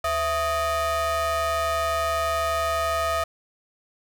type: ring-modulated tone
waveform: square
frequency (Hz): 293.7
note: D4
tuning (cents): 0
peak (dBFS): -20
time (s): 0.04-3.24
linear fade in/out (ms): 5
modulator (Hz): 957
effects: none